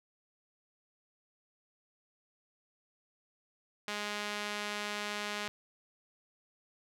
sawtooth tone with band-pass filter, 207.7 Hz, G#3, in tune, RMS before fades -38 dBFS, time 3.88-5.48 s, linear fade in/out 0 ms, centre 2800 Hz, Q 0.67, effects none

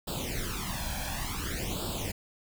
pink noise with flanger, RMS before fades -34 dBFS, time 0.07-2.12 s, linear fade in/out 10 ms, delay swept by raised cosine 0.24 to 1.24 ms, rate 0.56 Hz, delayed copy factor +0.85, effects none

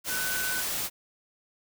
sine tone in noise, 1504 Hz, F#6, 28 cents sharp, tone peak -31 dBFS, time 0.08-0.64 s, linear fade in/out 50 ms, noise white, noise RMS -31 dBFS, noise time 0.04-0.9 s, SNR -3 dB, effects none

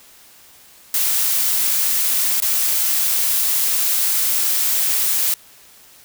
blue noise with dropouts, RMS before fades -18 dBFS, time 0.94-5.34 s, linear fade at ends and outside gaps 1 ms, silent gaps 2.402-2.422 s, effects white hiss -47 dBFS RMS until 6.04 s

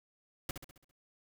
pink noise with echo, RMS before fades -37 dBFS, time 0.49-0.51 s, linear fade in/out 2 ms, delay 67 ms, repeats 6, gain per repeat -6 dB, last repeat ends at 0.912 s, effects none

